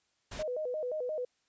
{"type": "noise", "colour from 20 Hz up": "pink", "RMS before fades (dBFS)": -42, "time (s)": [0.31, 0.43], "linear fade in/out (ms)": 10}
{"type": "tone with vibrato", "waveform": "sine", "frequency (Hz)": 554.4, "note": "C#5", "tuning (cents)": 0, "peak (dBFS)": -32, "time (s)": [0.39, 1.25], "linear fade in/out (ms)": 5, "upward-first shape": "square", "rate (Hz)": 5.7, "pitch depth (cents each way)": 190}
{"effects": ["white hiss -75 dBFS RMS until 1.48 s", "resampled to 16000 Hz"]}